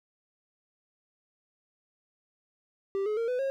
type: tone with pitch steps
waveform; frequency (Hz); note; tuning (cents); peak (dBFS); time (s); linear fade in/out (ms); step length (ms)
triangle; 392 / 425 / 460.8 / 499.6 / 541.7; G4 / G#4 / A#4 / B4 / C#5; 0 / +40 / -20 / +20 / -40; -25; 2.95-3.5; 0; 110
effects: none